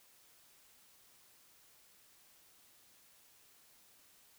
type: silence
effects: white hiss -65 dBFS RMS until 4.38 s